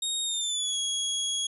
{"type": "tone with pitch glide", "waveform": "25% pulse", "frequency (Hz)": [3729, 3322], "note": ["A#7", "G#7"], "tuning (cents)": [0, 0], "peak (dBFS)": -23, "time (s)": [0.02, 1.47], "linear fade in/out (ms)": 5, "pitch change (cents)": -200, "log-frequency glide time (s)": [0.23, 0.78], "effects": ["resampled to 32000 Hz"]}